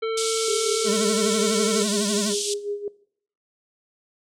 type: harmonic tone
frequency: 447.5 Hz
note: A4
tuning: 29 cents sharp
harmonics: 1 / 3 / 5 / 7 / 9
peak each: -23 / -33 / -37 / -40 / -42 dBFS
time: 0.02-1.83 s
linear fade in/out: 10 ms
type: band-pass noise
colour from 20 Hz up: white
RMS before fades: -28 dBFS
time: 0.17-2.54 s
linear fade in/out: 5 ms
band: 3000 to 9100 Hz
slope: 48 dB/octave
type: tone with tremolo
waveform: sine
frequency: 409.3 Hz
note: G#4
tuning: 25 cents flat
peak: -24 dBFS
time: 0.48-2.88 s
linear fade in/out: 2 ms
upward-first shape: sine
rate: 5.5 Hz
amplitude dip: 80%
type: tone with vibrato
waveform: square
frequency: 207.7 Hz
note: G#3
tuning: in tune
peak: -25 dBFS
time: 0.84-2.35 s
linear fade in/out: 50 ms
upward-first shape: sine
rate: 12 Hz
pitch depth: 92 cents each way
effects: noise-tail reverb RT60 0.6 s tail -21 dB re dry